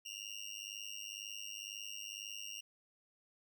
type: tone with amplitude modulation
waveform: 25% pulse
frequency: 2813 Hz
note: F7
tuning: 12 cents sharp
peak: -36 dBFS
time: 0.05-2.61 s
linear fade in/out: 10 ms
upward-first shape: sine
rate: 102 Hz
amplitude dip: 95%
effects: none